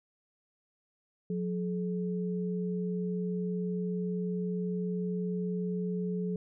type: tone pair together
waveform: sine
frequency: 179.7 / 427.4 Hz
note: F3 / G#4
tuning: +50 / +50 cents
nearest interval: octave + minor third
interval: 1500 cents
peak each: -31 / -36 dBFS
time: 1.3-6.36 s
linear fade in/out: 2 ms
effects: none